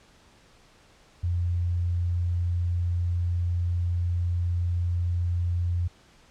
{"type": "tone", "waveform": "sine", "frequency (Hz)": 87.31, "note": "F2", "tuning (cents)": 0, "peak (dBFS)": -23, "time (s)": [1.23, 5.88], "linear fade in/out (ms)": 10, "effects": ["pink hiss -57 dBFS RMS until 6.3 s", "low-pass 7000 Hz 12 dB/octave"]}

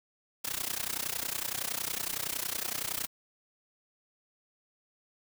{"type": "noise with amplitude modulation", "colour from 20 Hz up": "white", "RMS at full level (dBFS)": -31, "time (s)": [0.44, 3.07], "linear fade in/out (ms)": 10, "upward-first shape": "sine", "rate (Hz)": 30.8, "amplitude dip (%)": 90, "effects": []}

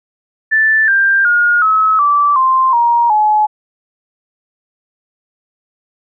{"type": "tone with pitch steps", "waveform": "sine", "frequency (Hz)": [1760, 1586.2, 1429.6, 1288.4, 1161.2, 1046.5, 943.2, 850], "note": ["A6", "G6", "F6", "E6", "D6", "C6", "A#5", "G#5"], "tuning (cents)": [0, 20, 40, -40, -20, 0, 20, 40], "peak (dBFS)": -8, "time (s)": [0.51, 3.47], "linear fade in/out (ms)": 20, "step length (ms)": 370, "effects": []}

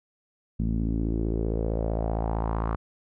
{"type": "tone with low-pass filter sweep", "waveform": "sawtooth", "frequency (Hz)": 55.4, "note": "A1", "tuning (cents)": 13, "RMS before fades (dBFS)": -27, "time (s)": [0.59, 2.76], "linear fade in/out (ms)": 10, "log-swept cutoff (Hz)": [210, 1200], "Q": 3.1, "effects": []}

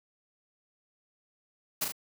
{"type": "noise with echo", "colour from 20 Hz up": "white", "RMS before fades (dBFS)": -29, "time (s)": [1.81, 1.85], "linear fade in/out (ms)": 10, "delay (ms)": 36, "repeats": 2, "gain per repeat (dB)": -4, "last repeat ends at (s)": 1.922, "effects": []}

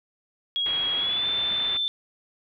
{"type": "tone with pitch glide", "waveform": "sine", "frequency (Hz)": [3304, 3541], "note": ["G#7", "A7"], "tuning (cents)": [-10, 10], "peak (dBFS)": -23, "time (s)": [0.56, 1.88], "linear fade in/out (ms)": 0, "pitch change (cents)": 120, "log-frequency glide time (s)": [0.96, 1.25]}
{"type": "low-pass noise", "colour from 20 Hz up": "white", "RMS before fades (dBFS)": -38, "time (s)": [0.66, 1.77], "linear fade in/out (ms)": 0, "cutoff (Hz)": 3500, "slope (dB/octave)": 48}
{"effects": []}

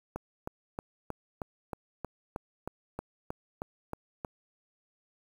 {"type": "click train", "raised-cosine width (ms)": 1, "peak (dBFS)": -21, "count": 14, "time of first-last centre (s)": [0.16, 4.248], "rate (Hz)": 3.18, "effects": ["8-bit"]}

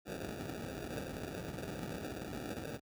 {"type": "noise with sample-and-hold", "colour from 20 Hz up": "violet", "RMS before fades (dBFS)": -42, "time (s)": [0.05, 2.8], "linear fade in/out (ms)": 50, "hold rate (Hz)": 1050, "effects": ["high-pass 60 Hz 12 dB/octave"]}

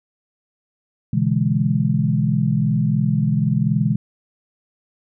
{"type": "chord", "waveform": "sine", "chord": "E dominant seventh", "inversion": "second", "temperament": "equal with one note detuned", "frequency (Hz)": [123.47, 143.98, 164.81, 207.7], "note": ["B2", "D3", "E3", "G#3"], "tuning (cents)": [0, -34, 0, 0], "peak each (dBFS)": -21, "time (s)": [1.13, 3.96], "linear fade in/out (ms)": 5, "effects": []}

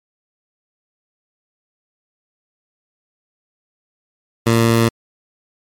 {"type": "tone", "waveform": "15% pulse", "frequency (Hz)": 115.1, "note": "A#2", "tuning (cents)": -22, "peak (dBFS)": -5, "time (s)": [4.46, 4.89], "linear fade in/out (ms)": 10, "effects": ["MP3 64 kbps"]}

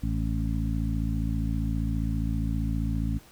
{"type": "harmonic tone with a mistuned harmonic", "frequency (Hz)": 55, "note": "A1", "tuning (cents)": 0, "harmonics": [1, 2, 3, 4, 5], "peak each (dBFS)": [-28, -31, -33, -34, -35], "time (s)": [0.02, 3.19], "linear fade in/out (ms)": 20, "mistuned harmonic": 5, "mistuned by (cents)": 25, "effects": ["pink hiss -54 dBFS RMS until 3.31 s"]}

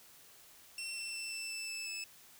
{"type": "tone with pitch steps", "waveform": "20% pulse", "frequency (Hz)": [2707, 2691, 2676, 2660, 2645, 2630, 2615], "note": ["E7", "E7", "E7", "E7", "E7", "E7", "E7"], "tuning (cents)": [45, 35, 25, 15, 5, -5, -15], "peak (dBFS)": -34, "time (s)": [0.78, 2.04], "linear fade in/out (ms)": 2, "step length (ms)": 180, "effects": ["white hiss -59 dBFS RMS until 2.39 s"]}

